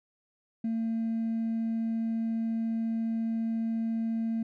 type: tone with hard clipping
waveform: triangle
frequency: 226.2 Hz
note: A3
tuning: 48 cents sharp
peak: -27 dBFS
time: 0.64-4.43 s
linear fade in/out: 5 ms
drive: 2 dB
effects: none